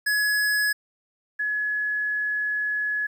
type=tone pair in turn; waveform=square / sine; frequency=1689 / 1695 Hz; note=G#6 / G#6; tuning=+29 / +35 cents; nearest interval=unison; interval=6 cents; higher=second; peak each=-21 / -23 dBFS; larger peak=first; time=0.06-0.73 / 1.39-3.07 s; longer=second; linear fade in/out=10 ms; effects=10-bit